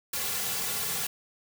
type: noise with comb filter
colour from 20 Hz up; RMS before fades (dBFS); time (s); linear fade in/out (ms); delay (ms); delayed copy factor
white; -31; 0.13-1.07; 5; 3.2; -0.95
effects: none